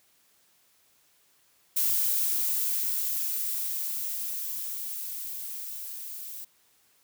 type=noise with level ramp; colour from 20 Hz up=violet; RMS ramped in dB=-25 to -40 dBFS; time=1.76-6.45 s; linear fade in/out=10 ms; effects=white hiss -65 dBFS RMS until 7.03 s + high-pass 60 Hz 12 dB/octave